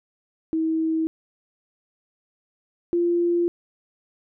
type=tone pair in turn; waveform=sine; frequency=321.2 / 345.5 Hz; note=E4 / F4; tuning=-45 / -19 cents; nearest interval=minor second; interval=126 cents; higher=second; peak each=-20 / -18 dBFS; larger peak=second; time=0.53-1.07 / 2.93-3.48 s; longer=second; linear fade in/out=0 ms; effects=none